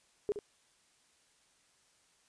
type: tone with echo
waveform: sine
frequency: 413 Hz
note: G#4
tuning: 10 cents flat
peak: -28 dBFS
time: 0.29-0.32 s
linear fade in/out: 0 ms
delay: 69 ms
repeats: 1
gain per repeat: -9 dB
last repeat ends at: 0.389 s
effects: white hiss -69 dBFS RMS until 2.28 s + resampled to 22050 Hz